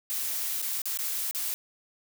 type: noise with dropouts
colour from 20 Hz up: blue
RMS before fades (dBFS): -31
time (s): 0.1-1.54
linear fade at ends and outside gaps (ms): 0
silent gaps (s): 0.618-0.625 / 0.818-0.856 / 0.973-0.989 / 1.311-1.348
effects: none